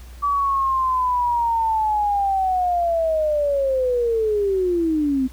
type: linear sweep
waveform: sine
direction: down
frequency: 1153 to 253.1 Hz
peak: -17 dBFS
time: 0.22-5.28 s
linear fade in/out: 20 ms
effects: added 60 Hz sine -37 dBFS peak until 5.32 s + pink hiss -49 dBFS RMS until 5.32 s